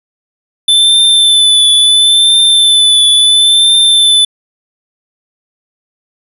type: tone with vibrato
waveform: square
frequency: 3520 Hz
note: A7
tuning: in tune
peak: -5 dBFS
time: 0.68-4.25 s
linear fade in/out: 5 ms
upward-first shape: triangle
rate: 0.73 Hz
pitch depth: 33 cents each way
effects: resampled to 32000 Hz